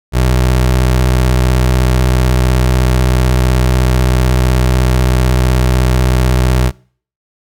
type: tone with vibrato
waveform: 25% pulse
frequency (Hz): 63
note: B1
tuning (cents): +35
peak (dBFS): -5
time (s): 0.12-6.72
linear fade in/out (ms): 50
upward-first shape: sine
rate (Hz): 16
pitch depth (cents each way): 50
effects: noise-tail reverb RT60 0.5 s tail -25 dB re dry